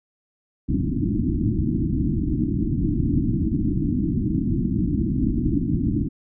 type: low-pass noise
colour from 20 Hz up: white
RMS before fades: -22 dBFS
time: 0.68-6.09 s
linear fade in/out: 20 ms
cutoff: 330 Hz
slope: 96 dB/octave
effects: none